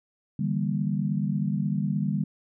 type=chord; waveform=sine; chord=E half-diminished seventh; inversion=third; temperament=just; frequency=148.33 / 164.81 / 197.78 / 237.3 Hz; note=D3 / E3 / G3 / Bb3; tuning=+18 / 0 / +16 / +31 cents; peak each=-28 / -33 / -27 / -33 dBFS; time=0.39-2.24 s; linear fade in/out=5 ms; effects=none